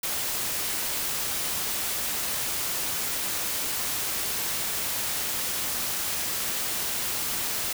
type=noise; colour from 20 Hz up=white; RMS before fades=-29 dBFS; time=0.03-7.73 s; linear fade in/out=5 ms; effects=none